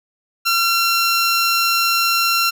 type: tone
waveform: 15% pulse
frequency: 1365 Hz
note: F6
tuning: 40 cents flat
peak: -8 dBFS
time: 0.45-2.51 s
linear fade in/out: 20 ms
effects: none